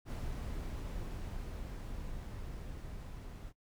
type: noise with level ramp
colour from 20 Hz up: brown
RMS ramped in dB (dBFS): -39 to -46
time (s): 0.05-3.53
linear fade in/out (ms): 50
effects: noise-tail reverb RT60 0.1 s tail -19 dB re dry